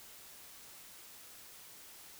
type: silence
effects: white hiss -54 dBFS RMS until 2.19 s